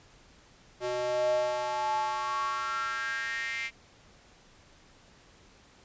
square tone with high-pass filter sweep, 123.47 Hz, B2, in tune, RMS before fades -31 dBFS, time 0.8-3.71 s, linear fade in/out 50 ms, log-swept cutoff 470 to 2200 Hz, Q 7, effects pink hiss -58 dBFS RMS until 5.84 s + resampled to 16000 Hz

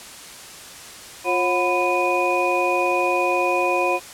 sine tone cluster, 353.8 / 542 / 727 / 999 / 2472 Hz, F4 / C#5 / F#5 / B5 / D#7, +23 / -39 / -31 / +20 / -12 cents, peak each -24 dBFS, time 1.24-4 s, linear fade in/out 50 ms, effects white hiss -39 dBFS RMS until 4.13 s + low-pass 10000 Hz 12 dB/octave

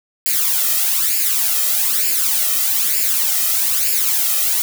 blue noise with flanger, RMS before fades -17 dBFS, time 0.26-4.62 s, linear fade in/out 0 ms, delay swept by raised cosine 0.41 to 1.61 ms, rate 1.1 Hz, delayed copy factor +0.7, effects none

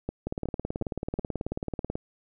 two click trains, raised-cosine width 2 ms, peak -17 / -17 dBFS, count 32 / 4, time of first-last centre 0.27-1.955 / 0.09-1.189 s, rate 18.4 / 2.73 Hz, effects none

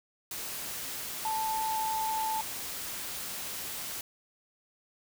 sine tone in noise, 880 Hz, A5, in tune, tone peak -29 dBFS, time 1.25-2.41 s, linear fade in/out 2 ms, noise white, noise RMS -38 dBFS, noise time 0.31-4.01 s, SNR +6 dB, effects none

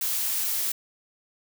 blue noise, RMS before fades -27 dBFS, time 0.01-0.72 s, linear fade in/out 5 ms, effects none

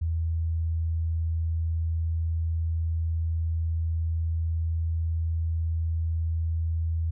sine tone, 81.8 Hz, E2, 13 cents flat, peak -24 dBFS, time 0.01-7.11 s, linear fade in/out 10 ms, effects none

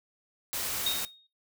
white noise, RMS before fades -33 dBFS, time 0.53-1.05 s, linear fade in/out 0 ms
sine tone with exponential decay, 3723 Hz, A#7, 3 cents flat, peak -23 dBFS, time 0.86-1.27 s, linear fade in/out 5 ms, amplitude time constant 89 ms
effects noise-tail reverb RT60 0.2 s tail -19 dB re dry

